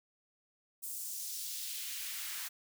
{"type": "noise with high-pass filter sweep", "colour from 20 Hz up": "white", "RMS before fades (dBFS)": -41, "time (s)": [0.82, 2.49], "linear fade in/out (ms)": 20, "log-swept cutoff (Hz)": [8900, 1300], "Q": 1.2, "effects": []}